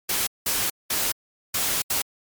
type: noise bursts at uneven times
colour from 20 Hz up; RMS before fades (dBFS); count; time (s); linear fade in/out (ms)
white; -24; 5; 0.09-0.27 / 0.46-0.7 / 0.9-1.12 / 1.54-1.82 / 1.9-2.02; 5
effects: MP3 96 kbps